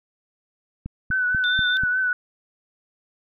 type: click train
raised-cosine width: 5 ms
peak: -18 dBFS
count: 5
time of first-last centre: 0.86-1.836 s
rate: 4.1 Hz
type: tone with vibrato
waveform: sine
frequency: 1500 Hz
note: F#6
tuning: 23 cents sharp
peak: -19 dBFS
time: 1.11-2.13 s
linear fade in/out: 2 ms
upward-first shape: triangle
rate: 4.8 Hz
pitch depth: 43 cents each way
type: tone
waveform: sine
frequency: 3571 Hz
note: A7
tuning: 25 cents sharp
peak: -24 dBFS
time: 1.44-1.77 s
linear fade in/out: 0 ms
effects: none